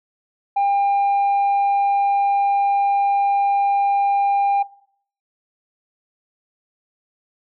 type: tone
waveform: sine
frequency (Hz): 800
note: G5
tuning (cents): +35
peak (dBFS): -13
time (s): 0.56-4.63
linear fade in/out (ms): 10
effects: noise-tail reverb RT60 0.6 s tail -20 dB re dry + tanh soft clip ceiling -14 dBFS